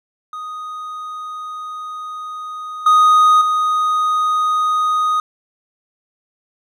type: tone with level steps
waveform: triangle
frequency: 1244.5 Hz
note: D#6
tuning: in tune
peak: -24 / -6 / -12 dBFS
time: 0.33-5.2 s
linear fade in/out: 2 ms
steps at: 2.86 / 3.41 s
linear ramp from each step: 5 ms
effects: none